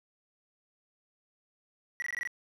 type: tone bursts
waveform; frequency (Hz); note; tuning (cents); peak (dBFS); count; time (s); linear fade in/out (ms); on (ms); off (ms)
triangle; 1933; B6; -38; -30; 7; 2-2.274; 0; 22; 20
effects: none